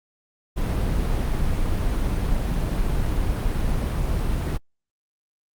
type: noise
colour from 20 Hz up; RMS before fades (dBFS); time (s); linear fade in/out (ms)
brown; -22; 0.56-4.58; 20
effects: Opus 32 kbps